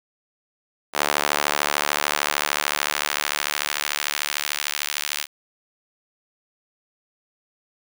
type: tone with high-pass filter sweep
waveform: sawtooth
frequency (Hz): 73.42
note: D2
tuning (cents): 0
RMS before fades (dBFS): -25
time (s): 0.93-5.27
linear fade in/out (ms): 50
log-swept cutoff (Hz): 730 to 2600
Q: 0.74
effects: none